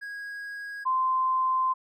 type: tone pair in turn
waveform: triangle / sine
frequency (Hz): 1648 / 1038.2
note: G#6 / C6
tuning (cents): -14 / -14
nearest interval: minor sixth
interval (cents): 800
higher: first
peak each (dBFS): -33 / -22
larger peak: second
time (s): 0.01-0.85 / 0.85-1.74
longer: second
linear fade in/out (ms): 20
effects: none